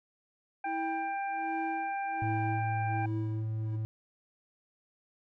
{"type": "harmonic tone", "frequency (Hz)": 792, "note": "G5", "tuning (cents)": 18, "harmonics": [1, 2, 3], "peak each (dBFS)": [-32, -41, -43], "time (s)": [0.64, 3.06], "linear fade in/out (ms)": 5}
{"type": "tone with tremolo", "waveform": "triangle", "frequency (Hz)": 325.4, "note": "E4", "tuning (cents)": -22, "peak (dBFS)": -33, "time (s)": [0.65, 3.77], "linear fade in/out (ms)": 20, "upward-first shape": "sine", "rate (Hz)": 1.3, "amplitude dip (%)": 100}
{"type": "tone", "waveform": "triangle", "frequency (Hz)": 110, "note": "A2", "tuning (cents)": 0, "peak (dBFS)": -29, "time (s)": [2.22, 3.85], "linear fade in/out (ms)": 0}
{"effects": []}